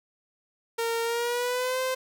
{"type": "tone with pitch glide", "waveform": "sawtooth", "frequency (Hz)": [460.9, 517.3], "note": ["A#4", "C5"], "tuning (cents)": [-20, -20], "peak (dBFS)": -22, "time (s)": [0.78, 1.95], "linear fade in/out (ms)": 10, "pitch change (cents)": 200, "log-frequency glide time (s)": [1.03, 1.8], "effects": []}